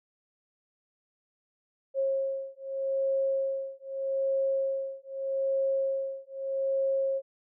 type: beating tone pair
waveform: sine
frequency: 540 / 540.81 Hz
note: C#5 / C#5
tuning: -45 / -43 cents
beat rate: 0.81 Hz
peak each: -30 / -30 dBFS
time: 1.94-7.22 s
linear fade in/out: 50 ms
effects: none